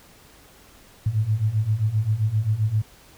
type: beating tone pair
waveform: sine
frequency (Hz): 103.83 / 111.43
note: G#2 / A2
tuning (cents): 0 / +22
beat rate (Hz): 7.6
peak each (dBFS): -24 / -21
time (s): 1.06-2.82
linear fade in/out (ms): 5
effects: pink hiss -51 dBFS RMS until 3.17 s